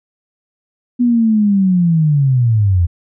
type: linear sweep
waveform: sine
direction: down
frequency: 247.5 to 82.41 Hz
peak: -9 dBFS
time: 0.99-2.87 s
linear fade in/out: 20 ms
effects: none